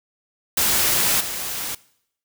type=noise with level steps; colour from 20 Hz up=white; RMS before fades=-19 / -28 dBFS; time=0.57-1.75 s; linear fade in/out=5 ms; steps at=1.2 s; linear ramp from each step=10 ms; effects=noise-tail reverb RT60 0.7 s tail -21 dB re dry